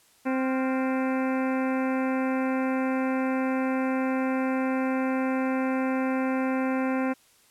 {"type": "harmonic tone with a mistuned harmonic", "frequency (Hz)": 261.6, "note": "C4", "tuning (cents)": 0, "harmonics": [1, 2, 3, 4, 5, 6, 7, 8, 9, 10], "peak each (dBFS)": [-25, -31, -35, -37, -39, -41, -42, -43, -44, -45], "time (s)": [0.25, 7.14], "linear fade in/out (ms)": 20, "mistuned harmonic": 5, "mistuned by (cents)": 110, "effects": ["white hiss -60 dBFS RMS until 7.5 s", "low-pass 12000 Hz 12 dB/octave"]}